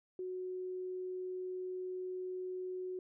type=tone; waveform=sine; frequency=368.3 Hz; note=F#4; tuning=8 cents flat; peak=-38 dBFS; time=0.19-2.99 s; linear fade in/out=2 ms; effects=none